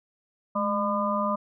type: harmonic tone with a mistuned harmonic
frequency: 201.9 Hz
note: G#3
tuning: 49 cents flat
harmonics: 1 / 3 / 5 / 6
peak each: -29 / -29 / -29 / -29 dBFS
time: 0.55-1.36 s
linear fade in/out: 10 ms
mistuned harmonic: 1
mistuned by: +74 cents
effects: none